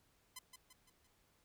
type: tone with echo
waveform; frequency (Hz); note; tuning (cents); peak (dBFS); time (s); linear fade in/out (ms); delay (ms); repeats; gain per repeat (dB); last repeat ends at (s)
5% pulse; 1020; C6; -44; -35; 0.36-0.39; 5; 170; 4; -6; 1.07
effects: pink hiss -74 dBFS RMS until 1.44 s